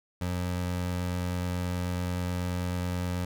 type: tone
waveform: 25% pulse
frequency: 89.3 Hz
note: F2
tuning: 39 cents sharp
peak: -25 dBFS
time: 0.21-3.25 s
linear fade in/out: 5 ms
effects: none